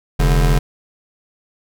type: tone pair together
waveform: square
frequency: 42.78 / 143.9 Hz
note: F1 / D3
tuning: -35 / -35 cents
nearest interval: octave + major sixth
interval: 2100 cents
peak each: -13 / -18 dBFS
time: 0.19-0.59 s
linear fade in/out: 10 ms
effects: none